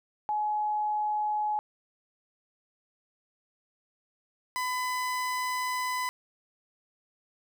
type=tone pair in turn; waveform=sine / 30% pulse; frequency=845 / 1004.9 Hz; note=G#5 / B5; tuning=+30 / +30 cents; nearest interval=minor third; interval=300 cents; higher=second; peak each=-26 dBFS; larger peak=neither; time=0.29-1.59 / 4.56-6.09 s; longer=second; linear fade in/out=0 ms; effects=none